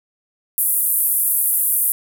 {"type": "band-pass noise", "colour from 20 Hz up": "pink", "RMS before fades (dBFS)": -18, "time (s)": [0.58, 1.92], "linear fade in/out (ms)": 0, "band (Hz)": [10000, 15000], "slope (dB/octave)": 48, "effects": []}